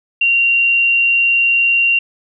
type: tone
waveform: sine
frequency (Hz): 2761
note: F7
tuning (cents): -20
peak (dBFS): -10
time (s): 0.21-1.99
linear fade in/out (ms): 5
effects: none